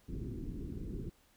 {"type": "low-pass noise", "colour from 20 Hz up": "pink", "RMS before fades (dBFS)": -41, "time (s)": [0.08, 1.1], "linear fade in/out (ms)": 10, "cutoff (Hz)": 390, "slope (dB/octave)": 48, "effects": ["pink hiss -68 dBFS RMS until 1.36 s"]}